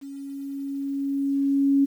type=tone with level ramp; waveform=sine; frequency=277.2 Hz; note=C#4; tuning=in tune; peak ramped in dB=-35 to -15 dBFS; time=0.01-1.86 s; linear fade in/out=20 ms; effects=9-bit